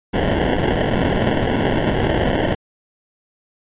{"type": "noise with sample-and-hold", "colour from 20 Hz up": "white", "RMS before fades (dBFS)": -18, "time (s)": [0.13, 2.55], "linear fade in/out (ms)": 10, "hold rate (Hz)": 1225, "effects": ["resampled to 8000 Hz"]}